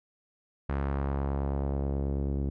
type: tone with low-pass filter sweep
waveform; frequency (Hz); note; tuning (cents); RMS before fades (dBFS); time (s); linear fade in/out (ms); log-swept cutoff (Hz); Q
sawtooth; 69.3; C#2; 0; -30; 0.69-2.5; 5; 1600 to 340; 1.2
effects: none